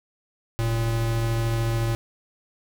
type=tone pair together; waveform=square; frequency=42.74 / 114.5 Hz; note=F1 / A#2; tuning=-37 / -31 cents; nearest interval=octave + perfect fourth; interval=1706 cents; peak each=-31 / -23 dBFS; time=0.59-1.95 s; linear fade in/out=0 ms; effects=none